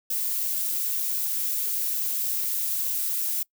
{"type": "noise", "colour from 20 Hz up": "violet", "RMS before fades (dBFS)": -27, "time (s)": [0.1, 3.43], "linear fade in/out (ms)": 5, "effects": ["noise-tail reverb RT60 0.1 s tail -24 dB re dry"]}